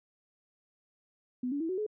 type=tone with pitch steps; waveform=sine; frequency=250 / 285.5 / 326.1 / 372.4 / 425.3 Hz; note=B3 / D4 / E4 / F#4 / G#4; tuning=+21 / -49 / -19 / +11 / +41 cents; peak=-30 dBFS; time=1.43-1.865 s; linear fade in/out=5 ms; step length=87 ms; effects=none